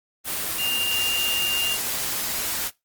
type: tone in noise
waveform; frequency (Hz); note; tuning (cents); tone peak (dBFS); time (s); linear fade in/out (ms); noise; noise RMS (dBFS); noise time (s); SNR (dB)
sine; 2801; F7; +4; -22; 0.57-1.78; 50; white; -27; 0.24-2.71; +2
effects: noise-tail reverb RT60 0.2 s tail -21 dB re dry + Opus 24 kbps